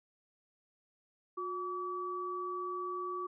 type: tone pair together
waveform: sine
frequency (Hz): 361 / 1146.1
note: F#4 / D6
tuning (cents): -43 / -43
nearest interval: octave + minor sixth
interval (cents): 2000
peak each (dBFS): -40 / -37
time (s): 1.37-3.27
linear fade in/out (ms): 10
effects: none